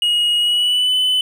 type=tone with pitch glide; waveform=triangle; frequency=2887 to 3013 Hz; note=F#7 to F#7; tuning=-43 to +31 cents; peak=-12 dBFS; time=0.02-1.21 s; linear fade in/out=2 ms; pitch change=+74 cents; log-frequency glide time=0.38-0.96 s; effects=none